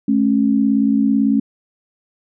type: tone pair together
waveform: sine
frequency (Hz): 215.3 / 273.3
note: A3 / C#4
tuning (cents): -37 / -24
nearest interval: major third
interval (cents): 413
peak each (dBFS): -15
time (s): 0.08-1.4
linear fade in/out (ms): 5
effects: none